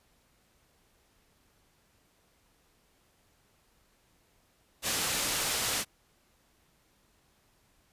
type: low-pass noise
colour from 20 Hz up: white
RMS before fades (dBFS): -31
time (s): 4.82-5.85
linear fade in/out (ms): 50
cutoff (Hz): 9200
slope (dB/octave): 12
effects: pink hiss -68 dBFS RMS until 7.92 s + resampled to 32000 Hz